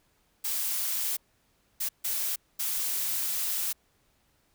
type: noise bursts at uneven times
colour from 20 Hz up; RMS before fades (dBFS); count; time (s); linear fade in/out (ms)
blue; -30; 4; 0.44-1.17 / 1.8-1.89 / 2.04-2.36 / 2.59-3.73; 10
effects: pink hiss -69 dBFS RMS until 4.54 s